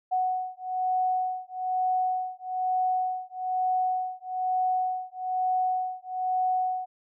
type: beating tone pair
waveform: sine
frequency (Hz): 740 / 741.1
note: F#5 / F#5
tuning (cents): 0 / +3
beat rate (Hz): 1.1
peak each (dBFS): -28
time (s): 0.11-6.86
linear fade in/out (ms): 20
effects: none